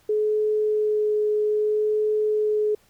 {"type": "tone with vibrato", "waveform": "sine", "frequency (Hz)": 425, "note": "G#4", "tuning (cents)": 40, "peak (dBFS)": -19, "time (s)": [0.09, 2.75], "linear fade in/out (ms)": 5, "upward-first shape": "sine", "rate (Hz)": 0.62, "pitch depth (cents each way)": 9, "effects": ["pink hiss -60 dBFS RMS until 2.89 s"]}